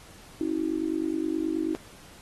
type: tone with amplitude modulation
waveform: sine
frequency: 320 Hz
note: D#4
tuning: 49 cents sharp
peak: -21 dBFS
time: 0.41-1.75 s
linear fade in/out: 0 ms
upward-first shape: sine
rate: 49.4 Hz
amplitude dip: 95%
effects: pink hiss -51 dBFS RMS until 2.21 s + AAC 32 kbps